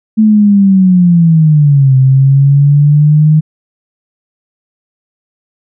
sine linear two-way sweep, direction down then up, 220 to 130.81 to 155.7 Hz, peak -3 dBFS, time 0.17-3.41 s, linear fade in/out 20 ms, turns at 1.96 s, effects none

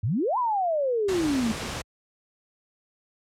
sine exponential two-way sweep, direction up then down, 92.5 to 1036 to 214.8 Hz, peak -22 dBFS, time 0.03-1.52 s, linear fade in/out 5 ms, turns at 0.38 s
pink noise, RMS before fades -32 dBFS, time 1.08-1.82 s, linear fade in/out 10 ms
effects high-pass 60 Hz 12 dB/octave + low-pass 8000 Hz 12 dB/octave

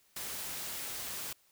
white noise, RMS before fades -40 dBFS, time 0.16-1.33 s, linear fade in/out 5 ms, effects white hiss -68 dBFS RMS until 1.51 s

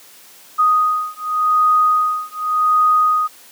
sine beating tone pair, 1244.5 / 1245.37 Hz, D#6 / D#6, 0 / +1 cents, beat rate 0.87 Hz, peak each -16 dBFS, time 0.58-3.28 s, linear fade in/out 20 ms, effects white hiss -44 dBFS RMS until 3.51 s + high-pass 200 Hz 12 dB/octave

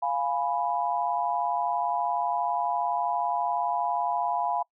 sine chord, F diminished, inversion none, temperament equal, 698.5 / 830.6 / 987.8 Hz, F5 / Ab5 / Cb6, 0 / 0 / 0 cents, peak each -29 dBFS, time 0.02-4.63 s, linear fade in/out 10 ms, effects noise-tail reverb RT60 0.1 s tail -25 dB re dry

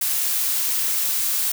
blue noise, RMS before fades -22 dBFS, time 0.01-1.52 s, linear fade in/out 5 ms, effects none

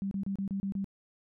sine tone bursts, 196 Hz, G3, in tune, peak -30 dBFS, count 7, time 0.02-0.844 s, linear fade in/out 0 ms, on 92 ms, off 30 ms, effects none

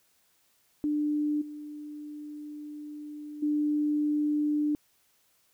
sine tone with level steps, 297.7 Hz, D4, 24 cents sharp, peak -25 / -38 / -24 dBFS, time 0.84-4.75 s, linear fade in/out 0 ms, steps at 1.41 / 3.42 s, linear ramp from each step 10 ms, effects white hiss -68 dBFS RMS until 5.53 s

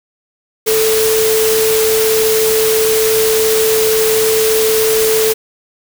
sine tone in noise, 440 Hz, A4, in tune, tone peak -11 dBFS, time 0.66-5.34 s, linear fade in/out 20 ms, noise white, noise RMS -17 dBFS, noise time 0.66-5.34 s, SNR +3 dB, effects none

